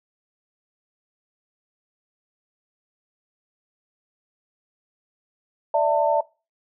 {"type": "chord", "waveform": "sine", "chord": "D suspended second", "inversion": "none", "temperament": "equal with one note detuned", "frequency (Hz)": [587.3, 659.3, 897.5], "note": ["D5", "E5", "A5"], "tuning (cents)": [0, 0, 34], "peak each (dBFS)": -21, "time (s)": [5.74, 6.21], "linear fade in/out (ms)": 5, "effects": ["noise-tail reverb RT60 0.3 s tail -22 dB re dry"]}